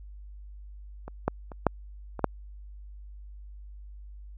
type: clicks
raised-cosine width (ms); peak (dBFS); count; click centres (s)
1; -25 / -10 / -27 / -6 / -21 / -7; 6; 1.08 / 1.28 / 1.518 / 1.667 / 2.193 / 2.243
effects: added 50 Hz sine -42 dBFS peak until 4.37 s